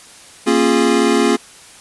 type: chord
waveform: square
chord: Bb minor seventh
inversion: none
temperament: equal with one note detuned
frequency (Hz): 233.1 / 272.3 / 349.2 / 415.3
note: Bb3 / Db4 / F4 / Ab4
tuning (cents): 0 / -31 / 0 / 0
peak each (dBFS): -18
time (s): 0.46-1.37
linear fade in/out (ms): 20
effects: white hiss -41 dBFS RMS until 1.8 s + resampled to 24000 Hz